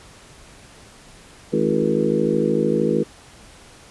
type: harmonic tone with a mistuned harmonic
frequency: 53.2 Hz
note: G#1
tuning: 42 cents sharp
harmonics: 3 / 4 / 5 / 6 / 7 / 8 / 9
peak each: -26 / -23 / -27 / -25 / -24 / -24 / -23 dBFS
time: 1.52-3.04 s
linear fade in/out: 20 ms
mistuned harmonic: 7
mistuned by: -55 cents
effects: pink hiss -46 dBFS RMS until 3.9 s + resampled to 24000 Hz